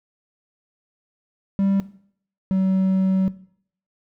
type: tone pair in turn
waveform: triangle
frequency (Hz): 196 / 189.65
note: G3 / F#3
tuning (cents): 0 / +43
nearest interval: minor second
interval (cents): 57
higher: first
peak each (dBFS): -15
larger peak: neither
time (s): 1.59-1.8 / 2.51-3.28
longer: second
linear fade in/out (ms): 0
effects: noise-tail reverb RT60 0.6 s tail -17 dB re dry